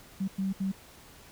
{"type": "tone bursts at uneven times", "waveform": "sine", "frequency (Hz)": 192.5, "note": "G3", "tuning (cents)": -31, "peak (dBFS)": -27, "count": 3, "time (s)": [[0.2, 0.28], [0.38, 0.53], [0.6, 0.72]], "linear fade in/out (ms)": 10, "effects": ["pink hiss -53 dBFS RMS until 1.31 s"]}